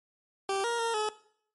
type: tone with pitch steps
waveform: 20% pulse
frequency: 390.4 / 469.9 / 460.6 / 427 Hz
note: G4 / A#4 / A#4 / G#4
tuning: -7 / +14 / -21 / +48 cents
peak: -23 dBFS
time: 0.49-1.09 s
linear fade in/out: 2 ms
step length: 150 ms
effects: noise-tail reverb RT60 0.6 s tail -18 dB re dry + MP3 48 kbps